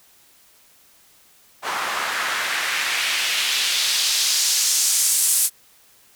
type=noise with band-pass filter sweep; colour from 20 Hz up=white; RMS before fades=-21 dBFS; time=1.62-5.5 s; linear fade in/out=50 ms; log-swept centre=1000 to 9800 Hz; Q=1.4; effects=white hiss -54 dBFS RMS until 6.15 s